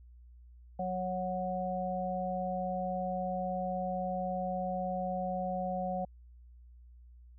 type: harmonic tone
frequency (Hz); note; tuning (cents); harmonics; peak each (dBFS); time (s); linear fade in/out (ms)
183.7; F#3; -12; 1 / 3 / 4; -37 / -37 / -35; 0.79-6.05; 5
effects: added 60 Hz sine -52 dBFS peak until 7.38 s